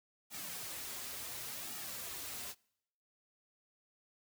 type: noise with flanger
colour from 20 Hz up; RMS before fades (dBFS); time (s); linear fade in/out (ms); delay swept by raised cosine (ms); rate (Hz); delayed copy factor
white; -44; 0.3-2.55; 50; 1.9 to 6.2; 0.69; -0.6
effects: noise-tail reverb RT60 0.8 s tail -26 dB re dry